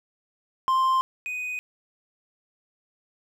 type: tone pair in turn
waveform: triangle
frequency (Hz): 1048 / 2493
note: C6 / D#7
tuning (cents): +2 / +3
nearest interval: octave + minor third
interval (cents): 1501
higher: second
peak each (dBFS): -17 / -27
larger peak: first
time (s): 0.68-1.01 / 1.26-1.59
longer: neither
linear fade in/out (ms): 0
effects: none